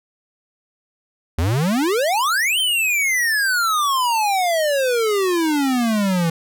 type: exponential two-way sweep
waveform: square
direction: up then down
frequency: 76 to 3164 to 162.2 Hz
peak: -17 dBFS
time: 1.38-6.3 s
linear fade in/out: 5 ms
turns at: 2.59 s
effects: none